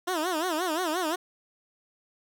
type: tone with vibrato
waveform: 15% pulse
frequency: 337.7 Hz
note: E4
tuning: 42 cents sharp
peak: -20 dBFS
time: 0.07-1.16 s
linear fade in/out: 10 ms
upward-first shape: sine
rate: 5.7 Hz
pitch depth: 180 cents each way
effects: none